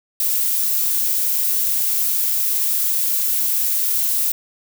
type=noise; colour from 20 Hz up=violet; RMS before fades=-19 dBFS; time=0.2-4.32 s; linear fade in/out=2 ms; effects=none